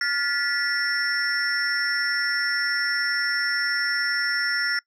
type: tone cluster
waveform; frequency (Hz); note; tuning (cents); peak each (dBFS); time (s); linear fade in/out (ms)
sine; 1417 / 1738 / 1955 / 5420; F6 / A6 / B6 / E8; +25 / -22 / -18 / +47; -26; 0.01-4.79; 2
effects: noise-tail reverb RT60 0.1 s tail -25 dB re dry + tanh soft clip ceiling -16 dBFS